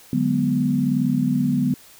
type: chord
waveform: sine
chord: G# half-diminished seventh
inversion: second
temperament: equal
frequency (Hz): 146.83 / 185 / 207.7 / 246.9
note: D3 / F#3 / G#3 / B3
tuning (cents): 0 / 0 / 0 / 0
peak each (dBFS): -24 / -25 / -25 / -20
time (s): 0.13-1.74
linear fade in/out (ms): 2
effects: white hiss -48 dBFS RMS until 1.99 s